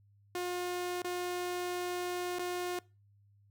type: tone with dropouts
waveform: sawtooth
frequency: 357.2 Hz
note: F4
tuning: 39 cents sharp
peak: -30 dBFS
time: 0.35-2.79 s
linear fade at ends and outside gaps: 2 ms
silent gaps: 1.02-1.045 / 2.387-2.393 s
effects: noise-tail reverb RT60 0.3 s tail -23 dB re dry + added 101 Hz sine -62 dBFS peak until 3.5 s